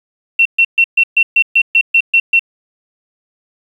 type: tone bursts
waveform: sine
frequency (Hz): 2715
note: F7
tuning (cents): -50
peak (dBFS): -6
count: 11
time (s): 0.39-2.394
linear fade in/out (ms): 5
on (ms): 64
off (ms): 130
effects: 7-bit